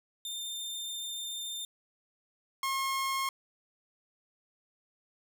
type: tone pair in turn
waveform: sawtooth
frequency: 3607 / 1077 Hz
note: A7 / C6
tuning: +42 / +50 cents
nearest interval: octave + major sixth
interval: 2092 cents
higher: first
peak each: -33 / -26 dBFS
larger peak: second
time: 0.25-1.65 / 2.63-3.29 s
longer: first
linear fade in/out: 2 ms
effects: none